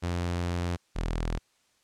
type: tone pair in turn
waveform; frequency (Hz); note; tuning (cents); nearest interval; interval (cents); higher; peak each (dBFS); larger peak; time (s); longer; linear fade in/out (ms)
sawtooth; 87.31 / 41.2; F2 / E1; 0 / 0; octave + minor second; 1300; first; -24; neither; 0.02-0.77 / 0.95-1.39; first; 20
effects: white hiss -68 dBFS RMS until 1.83 s + low-pass 8000 Hz 12 dB/octave